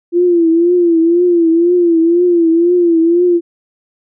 sine tone with vibrato, 341.3 Hz, F4, 40 cents flat, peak -7 dBFS, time 0.12-3.41 s, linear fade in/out 50 ms, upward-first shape triangle, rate 2 Hz, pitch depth 92 cents each way, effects none

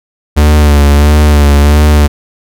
45% pulse tone with vibrato, 73.42 Hz, D2, in tune, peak -3 dBFS, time 0.36-2.08 s, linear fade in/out 20 ms, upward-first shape sine, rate 1.5 Hz, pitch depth 42 cents each way, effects none

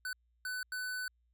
square tone bursts at uneven times, 1500 Hz, F#6, 23 cents sharp, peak -37 dBFS, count 3, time 0.05-0.13 / 0.45-0.63 / 0.72-1.08 s, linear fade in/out 2 ms, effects added 59 Hz sine -70 dBFS peak until 1.33 s

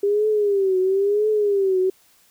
sine tone with vibrato, 399.6 Hz, G4, 33 cents sharp, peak -16 dBFS, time 0.03-1.9 s, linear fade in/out 5 ms, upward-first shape triangle, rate 0.99 Hz, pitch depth 140 cents each way, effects white hiss -57 dBFS RMS until 2.3 s

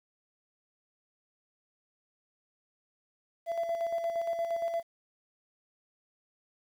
triangle tone with tremolo, 673 Hz, E5, 36 cents sharp, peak -25 dBFS, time 3.46-4.83 s, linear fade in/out 50 ms, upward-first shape square, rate 8.6 Hz, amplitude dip 50%, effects tanh soft clip ceiling -22 dBFS + 10-bit

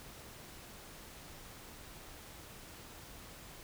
silence, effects pink hiss -52 dBFS RMS until 3.63 s

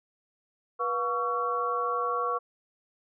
sine tone cluster, 486.5 / 711 / 1123 / 1352 Hz, B4 / F5 / C#6 / E6, -26 / +31 / +22 / +43 cents, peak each -32 / -37 / -28 / -35 dBFS, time 0.79-2.39 s, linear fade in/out 20 ms, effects none

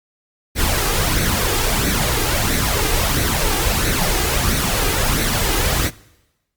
pink noise with flanger, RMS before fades -18 dBFS, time 0.55-5.91 s, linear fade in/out 50 ms, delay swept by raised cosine 0.49 to 2.49 ms, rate 1.5 Hz, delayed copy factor +0.55, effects noise-tail reverb RT60 1.0 s tail -22 dB re dry + Opus 48 kbps

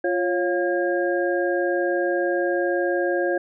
sine tone cluster, 349.3 / 550 / 708 / 1622 Hz, F4 / C#5 / F5 / G#6, 0 / -14 / +23 / -41 cents, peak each -23 / -24 / -29 / -28 dBFS, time 0.04-3.38 s, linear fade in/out 5 ms, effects none

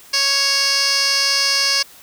15% pulse tone with band-pass filter, 554 Hz, C#5, 1 cent flat, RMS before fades -17 dBFS, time 0.13-1.83 s, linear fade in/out 10 ms, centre 4600 Hz, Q 3.2, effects white hiss -44 dBFS RMS until 2.02 s

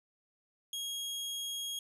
sawtooth tone, 3280 Hz, G#7, 22 cents flat, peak -33 dBFS, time 0.73-1.79 s, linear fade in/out 2 ms, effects resampled to 32000 Hz

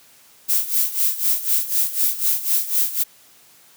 violet noise with tremolo, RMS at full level -17 dBFS, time 0.48-3.04 s, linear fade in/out 20 ms, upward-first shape sine, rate 4 Hz, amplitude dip 80%, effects white hiss -51 dBFS RMS until 3.76 s + high-pass 80 Hz 12 dB/octave

